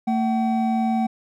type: tone pair together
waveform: triangle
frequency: 225.7 / 759.2 Hz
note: A3 / F#5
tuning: +44 / +44 cents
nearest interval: octave + major sixth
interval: 2100 cents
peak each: -18 / -22 dBFS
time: 0.07-1.07 s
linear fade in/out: 10 ms
effects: none